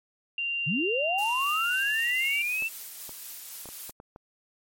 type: tone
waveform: sine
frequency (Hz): 2778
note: F7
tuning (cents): -10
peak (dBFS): -27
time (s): 0.38-2.42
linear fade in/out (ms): 2
type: linear sweep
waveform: sine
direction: up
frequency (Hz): 123.47 to 2702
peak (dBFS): -26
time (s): 0.66-2.69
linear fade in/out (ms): 20
type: noise with tremolo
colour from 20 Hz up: blue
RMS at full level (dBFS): -39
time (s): 1.18-3.91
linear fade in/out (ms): 5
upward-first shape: triangle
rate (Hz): 3.9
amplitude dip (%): 25
type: clicks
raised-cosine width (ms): 1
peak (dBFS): -30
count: 7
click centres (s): 2.623 / 3.093 / 3.657 / 3.689 / 3.895 / 4.001 / 4.161
effects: MP3 64 kbps